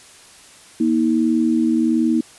sine tone pair together, 237.3 / 318.6 Hz, A#3 / D#4, +31 / +41 cents, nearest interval perfect fourth, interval 510 cents, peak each -17 dBFS, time 0.8-2.21 s, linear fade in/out 5 ms, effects white hiss -45 dBFS RMS until 2.38 s + resampled to 24000 Hz

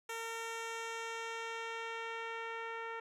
10% pulse tone with low-pass filter sweep, 456.3 Hz, A#4, 37 cents flat, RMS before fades -42 dBFS, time 0.09-3 s, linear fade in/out 5 ms, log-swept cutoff 12000 to 1900 Hz, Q 0.88, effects none

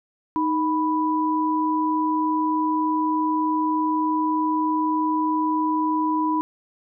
sine tone pair together, 311.1 / 987.8 Hz, D#4 / B5, 0 / 0 cents, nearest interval octave + minor sixth, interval 2000 cents, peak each -22 dBFS, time 0.36-6.41 s, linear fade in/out 0 ms, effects none

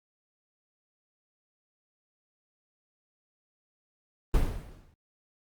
brown noise with exponential decay, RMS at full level -22 dBFS, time 4.34-4.94 s, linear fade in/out 2 ms, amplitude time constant 130 ms, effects Opus 32 kbps

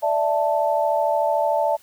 sine chord, D suspended second, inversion none, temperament just, 587.3 / 660.7 / 881 Hz, D5 / E5 / A5, 0 / +4 / +2 cents, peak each -22 dBFS, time 0.02-1.77 s, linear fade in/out 20 ms, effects white hiss -53 dBFS RMS until 1.82 s

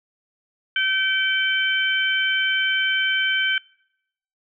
harmonic tone, 770 Hz, G5, 31 cents flat, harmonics 2 / 3 / 4, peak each -21 / -25 / -23 dBFS, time 0.76-3.58 s, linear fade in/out 2 ms, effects noise-tail reverb RT60 0.8 s tail -25 dB re dry

